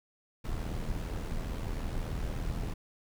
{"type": "noise with amplitude modulation", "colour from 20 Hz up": "brown", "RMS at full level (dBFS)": -32, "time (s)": [0.44, 2.74], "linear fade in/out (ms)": 10, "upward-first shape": "sine", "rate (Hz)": 80.7, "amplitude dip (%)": 55, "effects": []}